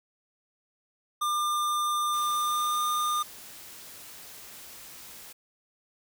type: tone with pitch glide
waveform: square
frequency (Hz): 1199 to 1211.5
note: D6 to D#6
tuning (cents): +36 to -47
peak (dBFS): -26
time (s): 1.21-3.23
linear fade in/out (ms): 10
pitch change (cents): +17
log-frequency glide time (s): 2.34-2.83
type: noise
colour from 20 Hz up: white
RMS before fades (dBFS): -46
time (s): 2.13-5.33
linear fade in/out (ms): 10
effects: none